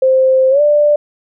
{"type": "tone with pitch glide", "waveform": "sine", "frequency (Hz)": [523.3, 590.8], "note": ["C5", "D5"], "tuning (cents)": [0, 10], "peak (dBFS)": -7, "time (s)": [0.02, 0.96], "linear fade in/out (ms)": 5, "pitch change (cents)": 210, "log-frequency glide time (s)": [0.5, 0.61], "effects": []}